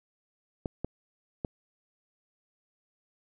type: clicks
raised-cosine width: 2 ms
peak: -18 dBFS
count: 3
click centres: 0.658 / 0.846 / 1.448 s
effects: none